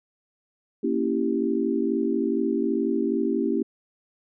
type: chord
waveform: sine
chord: A# diminished seventh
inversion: none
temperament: equal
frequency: 233.1 / 277.2 / 329.6 / 392 Hz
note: A#3 / C#4 / E4 / G4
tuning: 0 / 0 / 0 / 0 cents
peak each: -27 dBFS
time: 0.83-3.63 s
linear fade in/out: 10 ms
effects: none